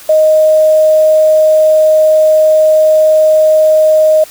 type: tone with quantisation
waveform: sine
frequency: 623 Hz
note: D#5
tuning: 2 cents sharp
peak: -4 dBFS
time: 0.09-4.24 s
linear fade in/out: 5 ms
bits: 5
effects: white hiss -34 dBFS RMS until 4.3 s